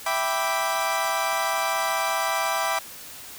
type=chord; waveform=30% pulse; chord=E minor seventh; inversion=none; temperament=equal; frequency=659.3 / 784 / 987.8 / 1174.7 Hz; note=E5 / G5 / B5 / D6; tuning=0 / 0 / 0 / 0 cents; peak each=-26 dBFS; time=0.06-2.79 s; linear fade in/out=5 ms; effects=white hiss -41 dBFS RMS until 3.38 s